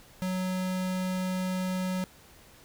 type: tone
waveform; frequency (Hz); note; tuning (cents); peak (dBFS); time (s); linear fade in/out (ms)
square; 185; F#3; 0; -29; 0.22-2.04; 0
effects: pink hiss -55 dBFS RMS until 2.64 s